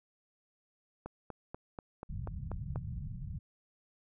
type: click train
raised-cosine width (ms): 1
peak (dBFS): -27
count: 8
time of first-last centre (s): 1.06-2.759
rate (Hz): 4.12
type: low-pass noise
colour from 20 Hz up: white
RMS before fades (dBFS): -40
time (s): 2.09-3.39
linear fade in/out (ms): 10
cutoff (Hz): 170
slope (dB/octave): 48
effects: none